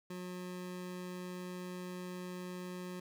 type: tone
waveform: 25% pulse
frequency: 180.8 Hz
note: F#3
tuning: 40 cents flat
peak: -38 dBFS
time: 0.1-3 s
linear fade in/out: 5 ms
effects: none